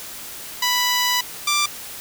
10% pulse tone pair in turn, 987.8 / 1179.5 Hz, B5 / D6, 0 / +7 cents, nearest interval minor third, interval 307 cents, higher second, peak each -9 dBFS, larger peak neither, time 0.62-1.21 / 1.47-1.66 s, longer first, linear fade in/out 5 ms, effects white hiss -35 dBFS RMS until 2 s

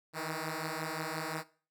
5% pulse beating tone pair, 155.9 / 161.6 Hz, D#3 / E3, +4 / -34 cents, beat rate 5.7 Hz, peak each -27 dBFS, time 0.13-1.44 s, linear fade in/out 50 ms, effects noise-tail reverb RT60 0.4 s tail -19 dB re dry

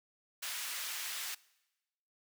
pink high-pass noise, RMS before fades -40 dBFS, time 0.42-1.35 s, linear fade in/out 10 ms, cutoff 1800 Hz, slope 12 dB/octave, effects noise-tail reverb RT60 1.0 s tail -22 dB re dry

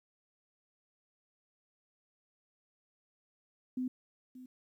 sine tone with echo, 254.2 Hz, C4, 50 cents flat, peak -32 dBFS, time 3.77-3.88 s, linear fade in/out 5 ms, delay 580 ms, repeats 1, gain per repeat -15 dB, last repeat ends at 4.46 s, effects 12-bit

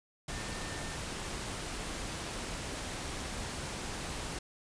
sine tone in noise, 1800 Hz, A6, 39 cents sharp, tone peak -49 dBFS, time 0.29-0.96 s, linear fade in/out 5 ms, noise pink, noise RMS -39 dBFS, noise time 0.28-4.39 s, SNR -13 dB, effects resampled to 22050 Hz

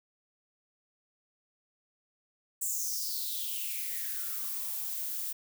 violet noise with high-pass filter sweep, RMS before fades -35 dBFS, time 2.61-5.33 s, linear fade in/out 10 ms, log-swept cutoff 7800 to 450 Hz, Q 6.2, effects none

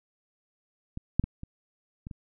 clicks, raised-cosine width 5 ms, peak -23 / -9 / -18 / -26 / -26 / -27 dBFS, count 6, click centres 0.974 / 1.196 / 1.24 / 1.434 / 2.069 / 2.112 s, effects none

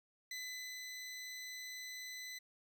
20% pulse tone with ADSR envelope, 2009 Hz, B6, 29 cents sharp, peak -37 dBFS, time 0.31-2.39 s, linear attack 3 ms, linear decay 470 ms, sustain -3 dB, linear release 11 ms, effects none

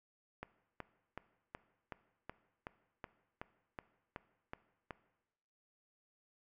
click train, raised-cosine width 0.5 ms, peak -28 dBFS, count 13, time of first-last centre 0.43-4.908 s, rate 2.68 Hz, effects noise-tail reverb RT60 1.0 s tail -17 dB re dry

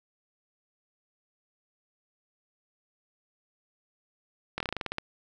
slowing click train, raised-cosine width 0.3 ms, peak -15 dBFS, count 11, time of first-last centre 4.58-4.984 s, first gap 23 ms, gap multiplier 1.12, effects none

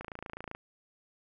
click train, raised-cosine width 0.5 ms, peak -25 dBFS, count 16, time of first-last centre 0.01-0.55 s, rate 27.8 Hz, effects none

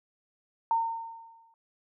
sine tone with exponential decay, 913 Hz, A#5, 36 cents flat, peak -21 dBFS, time 0.71-1.54 s, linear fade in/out 1 ms, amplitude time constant 180 ms, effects none

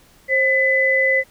sine tone pair together, 531.3 / 2006 Hz, C5 / B6, +26 / +26 cents, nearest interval octave + major seventh, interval 2300 cents, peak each -19 / -15 dBFS, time 0.28-1.24 s, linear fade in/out 50 ms, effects pink hiss -52 dBFS RMS until 1.3 s

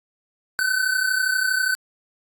square tone pair together, 1500 / 1532.4 Hz, F#6 / G6, +23 / -40 cents, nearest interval unison, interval 37 cents, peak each -24 / -22 dBFS, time 0.59-1.75 s, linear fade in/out 0 ms, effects AAC 64 kbps

